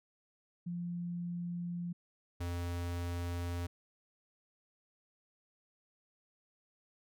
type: tone pair in turn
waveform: sine / square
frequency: 173.9 / 86.95 Hz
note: F3 / F2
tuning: -7 / -7 cents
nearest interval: octave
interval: 1200 cents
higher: first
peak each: -36 / -36 dBFS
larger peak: neither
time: 0.66-1.93 / 2.4-3.67 s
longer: neither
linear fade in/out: 10 ms
effects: none